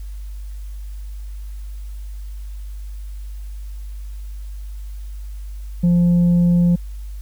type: tone with tanh clipping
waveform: triangle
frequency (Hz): 174.3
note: F3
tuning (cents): -3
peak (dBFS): -12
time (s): 5.83-6.76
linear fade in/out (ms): 10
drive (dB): 7
effects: added 50 Hz sine -28 dBFS peak until 7.21 s + white hiss -53 dBFS RMS until 7.21 s